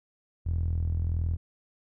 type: tone with band-pass filter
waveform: sawtooth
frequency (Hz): 41.2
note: E1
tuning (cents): 0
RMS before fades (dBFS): -28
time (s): 0.45-1.37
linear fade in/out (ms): 20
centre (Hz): 84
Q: 3.4
effects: none